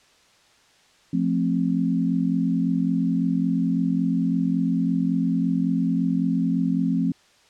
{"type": "chord", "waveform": "sine", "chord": "F major", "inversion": "none", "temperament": "equal with one note detuned", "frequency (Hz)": [174.61, 220, 263.6], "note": ["F3", "A3", "C4"], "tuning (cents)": [0, 0, 13], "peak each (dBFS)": [-23, -26, -23], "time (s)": [1.13, 7.12], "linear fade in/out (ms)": 5, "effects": ["white hiss -57 dBFS RMS until 7.49 s", "low-pass 6000 Hz 12 dB/octave"]}